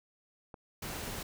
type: clicks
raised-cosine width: 1 ms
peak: -32 dBFS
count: 3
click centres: 0.542 / 0.932 / 1.079 s
type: noise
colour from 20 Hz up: pink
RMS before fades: -40 dBFS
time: 0.82-1.23 s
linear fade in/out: 5 ms
effects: none